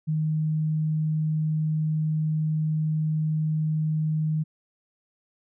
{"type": "tone", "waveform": "sine", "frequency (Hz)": 155.56, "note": "D#3", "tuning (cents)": 0, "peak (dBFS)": -22, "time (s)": [0.07, 4.44], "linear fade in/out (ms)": 20, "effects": []}